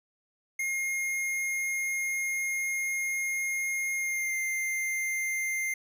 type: tone with pitch glide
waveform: square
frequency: 2137 to 2100 Hz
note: C7 to C7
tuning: +36 to +6 cents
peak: -29 dBFS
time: 0.59-5.74 s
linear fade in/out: 5 ms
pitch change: -30 cents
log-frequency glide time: 3.96-4.35 s
effects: none